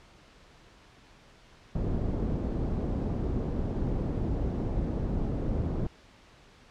pink low-pass noise, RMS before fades -30 dBFS, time 1.75-5.87 s, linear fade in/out 2 ms, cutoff 400 Hz, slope 12 dB/octave, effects pink hiss -56 dBFS RMS until 6.7 s + low-pass 5000 Hz 12 dB/octave

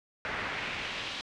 brown noise with band-pass filter sweep, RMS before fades -36 dBFS, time 0.25-1.21 s, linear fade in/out 0 ms, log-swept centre 1800 to 3500 Hz, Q 1.7, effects low-pass 7000 Hz 12 dB/octave

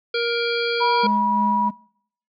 harmonic tone, 470 Hz, A#4, 14 cents sharp, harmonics 1 / 3 / 5 / 7 / 9 / 10, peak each -22 / -27 / -29 / -30 / -32 / -32 dBFS, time 0.14-1.07 s, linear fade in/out 5 ms
sine tone, 970 Hz, B5, 31 cents flat, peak -17 dBFS, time 0.8-1.7 s, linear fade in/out 20 ms
triangle tone with tremolo, 209.8 Hz, G#3, 18 cents sharp, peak -19 dBFS, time 1.03-1.71 s, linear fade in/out 10 ms, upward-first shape sine, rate 3 Hz, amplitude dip 35%
effects noise-tail reverb RT60 0.6 s tail -23 dB re dry

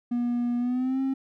triangle tone with pitch glide, 240.9 to 267.3 Hz, B3 to C4, -43 to +37 cents, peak -21 dBFS, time 0.11-1.14 s, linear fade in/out 10 ms, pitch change +180 cents, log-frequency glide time 0.58-1.01 s, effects tanh soft clip ceiling -17 dBFS

